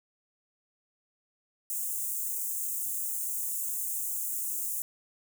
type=high-pass noise; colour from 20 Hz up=white; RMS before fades=-33 dBFS; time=1.7-4.82 s; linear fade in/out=0 ms; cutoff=6900 Hz; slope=48 dB/octave; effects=none